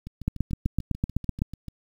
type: two click trains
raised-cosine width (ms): 5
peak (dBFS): -11 / -24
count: 10 / 12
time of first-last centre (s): 0.28-1.419 / 0.07-1.683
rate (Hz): 7.9 / 6.82
effects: 8-bit